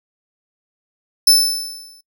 sawtooth tone with exponential decay, 5274 Hz, E8, in tune, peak -3 dBFS, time 1.27-2.01 s, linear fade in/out 5 ms, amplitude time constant 160 ms, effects noise-tail reverb RT60 0.1 s tail -23 dB re dry

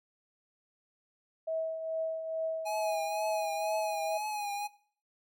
sine tone with tremolo, 645 Hz, E5, 38 cents flat, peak -29 dBFS, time 1.47-4.18 s, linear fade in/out 10 ms, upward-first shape triangle, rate 2.3 Hz, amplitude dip 55%
square tone with vibrato, 830.6 Hz, G#5, in tune, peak -34 dBFS, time 2.65-4.68 s, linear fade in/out 20 ms, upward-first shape triangle, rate 2 Hz, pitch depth 53 cents each way
effects noise-tail reverb RT60 0.5 s tail -19 dB re dry

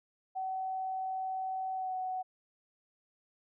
sine tone with pitch glide, 757 to 745.3 Hz, F#5 to F#5, +39 to +12 cents, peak -33 dBFS, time 0.35-2.23 s, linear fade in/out 20 ms, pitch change -27 cents, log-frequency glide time 1.74-1.94 s, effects none

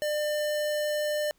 square tone, 599 Hz, D5, 34 cents sharp, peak -27 dBFS, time 0.02-1.31 s, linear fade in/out 0 ms, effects pink hiss -68 dBFS RMS until 1.38 s

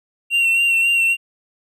triangle tone with vibrato, 2739 Hz, F7, 34 cents flat, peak -12 dBFS, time 0.3-1.17 s, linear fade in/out 50 ms, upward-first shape sine, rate 3.7 Hz, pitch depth 28 cents each way, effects none

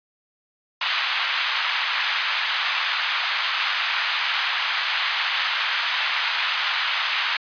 white band-pass noise, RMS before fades -24 dBFS, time 0.81-7.37 s, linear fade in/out 5 ms, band 960 to 3600 Hz, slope 24 dB/octave, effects resampled to 11025 Hz

